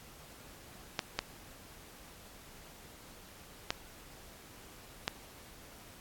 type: clicks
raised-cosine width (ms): 0.2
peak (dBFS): -13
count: 4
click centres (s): 0.992 / 1.19 / 3.705 / 5.079
effects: pink hiss -54 dBFS RMS until 6 s + AAC 64 kbps